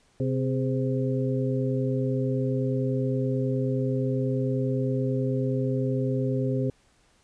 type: harmonic tone with a mistuned harmonic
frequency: 129.7 Hz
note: C3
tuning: 15 cents flat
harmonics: 1 / 2 / 3 / 4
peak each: -26 / -29 / -31 / -32 dBFS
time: 0.2-6.7 s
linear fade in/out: 2 ms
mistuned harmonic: 3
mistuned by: +89 cents
effects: pink hiss -63 dBFS RMS until 7.23 s + resampled to 22050 Hz